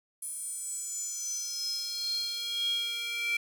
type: tone with high-pass filter sweep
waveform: square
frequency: 467.9 Hz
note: A#4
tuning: 6 cents sharp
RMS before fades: -34 dBFS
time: 0.22-3.37 s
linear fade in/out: 5 ms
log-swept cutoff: 10000 to 2400 Hz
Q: 9.6
effects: none